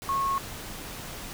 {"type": "tone in noise", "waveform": "sine", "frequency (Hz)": 1094, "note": "C#6", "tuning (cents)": -23, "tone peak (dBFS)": -24, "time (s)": [0.09, 0.38], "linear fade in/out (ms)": 0, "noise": "pink", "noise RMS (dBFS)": -39, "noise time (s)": [0.02, 1.33], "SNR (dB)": 12, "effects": []}